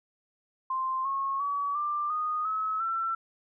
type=tone with pitch steps; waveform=sine; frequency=1046.5 / 1090.9 / 1137.3 / 1185.6 / 1235.9 / 1288.4 / 1343.1 Hz; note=C6 / C#6 / C#6 / D6 / D#6 / E6 / E6; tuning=0 / -28 / +44 / +16 / -12 / -40 / +32 cents; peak=-27 dBFS; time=0.7-3.15 s; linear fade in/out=5 ms; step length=350 ms; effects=none